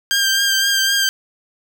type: tone with vibrato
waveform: 15% pulse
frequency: 1590 Hz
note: G6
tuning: 24 cents sharp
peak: -8 dBFS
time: 0.11-1.09 s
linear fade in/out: 0 ms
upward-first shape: triangle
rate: 3.9 Hz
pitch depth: 30 cents each way
effects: none